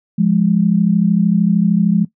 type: tone pair together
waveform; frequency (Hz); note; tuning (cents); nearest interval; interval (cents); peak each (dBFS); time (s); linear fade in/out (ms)
sine; 174.53 / 207.7; F3 / G#3; -1 / 0; minor third; 301; -13; 0.18-2.05; 10
effects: noise-tail reverb RT60 0.1 s tail -17 dB re dry